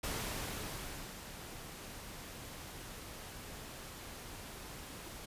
pink noise with ADSR envelope, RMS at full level -38 dBFS, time 0.03-5.26 s, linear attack 9 ms, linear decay 1100 ms, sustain -10 dB, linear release 11 ms, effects resampled to 32000 Hz

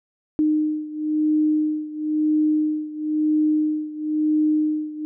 sine beating tone pair, 306 / 306.99 Hz, D#4 / D#4, -29 / -23 cents, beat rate 0.99 Hz, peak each -20 / -23 dBFS, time 0.39-5.05 s, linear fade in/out 0 ms, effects none

